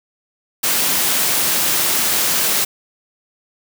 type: high-pass noise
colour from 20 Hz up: white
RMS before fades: -17 dBFS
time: 0.63-2.65 s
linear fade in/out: 10 ms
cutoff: 120 Hz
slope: 24 dB/octave
effects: none